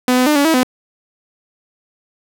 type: tone with pitch steps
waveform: sawtooth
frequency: 251.1 / 252.8 / 300.2 / 284 / 322.5 / 253.5 Hz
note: B3 / B3 / D4 / C#4 / E4 / B3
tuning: +29 / +41 / +38 / +42 / -38 / +45 cents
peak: -7 dBFS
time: 0.08-0.632 s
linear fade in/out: 2 ms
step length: 92 ms
effects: none